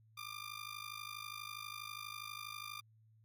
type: tone with amplitude modulation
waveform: 15% pulse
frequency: 1195 Hz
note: D6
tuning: 30 cents sharp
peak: -35 dBFS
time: 0.17-2.81 s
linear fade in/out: 10 ms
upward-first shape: sine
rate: 52.3 Hz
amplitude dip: 85%
effects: added 110 Hz sine -64 dBFS peak until 3.24 s